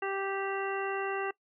harmonic tone, 391.2 Hz, G4, 4 cents flat, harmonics 1 / 2 / 3 / 4 / 5 / 7, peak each -34 / -37 / -39 / -40 / -41 / -42 dBFS, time 0.02-1.31 s, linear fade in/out 5 ms, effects noise-tail reverb RT60 0.1 s tail -21 dB re dry

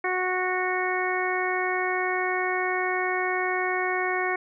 harmonic tone, 367.7 Hz, F#4, 11 cents flat, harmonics 1 / 2 / 3 / 4 / 5 / 6, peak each -29 / -30 / -32 / -34 / -30 / -31 dBFS, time 0.04-4.36 s, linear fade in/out 5 ms, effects none

